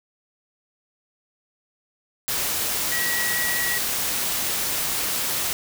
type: tone in noise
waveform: sine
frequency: 1924 Hz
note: B6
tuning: 46 cents flat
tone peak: -25 dBFS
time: 2.92-3.78 s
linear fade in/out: 0 ms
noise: white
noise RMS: -25 dBFS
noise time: 2.28-5.53 s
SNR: -3 dB
effects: none